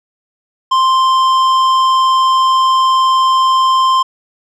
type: tone with tanh clipping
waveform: sine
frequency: 1046.5 Hz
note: C6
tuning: in tune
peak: -10 dBFS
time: 0.71-4.03 s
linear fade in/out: 10 ms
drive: 11 dB
effects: none